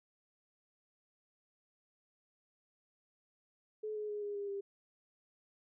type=tone with pitch steps; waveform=sine; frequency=429.1 / 422.7 / 416.4 / 410.2 / 404.1 / 398.1 Hz; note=A4 / G#4 / G#4 / G#4 / G#4 / G4; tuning=-43 / +31 / +5 / -21 / -47 / +27 cents; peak=-37 dBFS; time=3.83-4.61 s; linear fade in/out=10 ms; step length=130 ms; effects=none